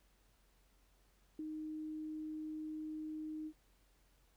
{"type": "tone with ADSR envelope", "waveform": "sine", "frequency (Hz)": 310, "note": "D#4", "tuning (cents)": -6, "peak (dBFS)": -39, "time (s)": [1.39, 3.53], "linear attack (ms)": 3, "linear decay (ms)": 19, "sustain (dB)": -2, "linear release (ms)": 64, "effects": ["added 46 Hz sine -70 dBFS peak until 4.36 s", "pink hiss -74 dBFS RMS until 4.36 s"]}